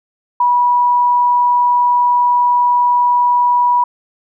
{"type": "tone", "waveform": "sine", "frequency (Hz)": 975, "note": "B5", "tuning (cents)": -23, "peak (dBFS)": -9, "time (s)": [0.4, 3.84], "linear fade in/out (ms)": 5, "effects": []}